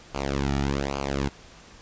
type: tone with flanger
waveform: sawtooth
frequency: 69.3 Hz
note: C#2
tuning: in tune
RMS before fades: -27 dBFS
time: 0.14-1.29 s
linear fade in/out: 10 ms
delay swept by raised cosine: 0.53 to 1.93 ms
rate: 1.2 Hz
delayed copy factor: -0.9
effects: pink hiss -49 dBFS RMS until 1.81 s + resampled to 16000 Hz